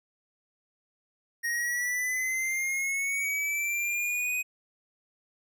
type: linear sweep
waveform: square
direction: up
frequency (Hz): 1864.7 to 2507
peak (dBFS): -28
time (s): 1.43-4.43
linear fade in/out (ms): 20
effects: none